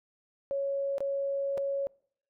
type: tone with dropouts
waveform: sine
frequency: 554.4 Hz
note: C#5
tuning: in tune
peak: -28 dBFS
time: 0.51-1.87 s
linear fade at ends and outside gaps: 0 ms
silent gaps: 0.982-1.005 / 1.575-1.579 s
effects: noise-tail reverb RT60 0.6 s tail -25 dB re dry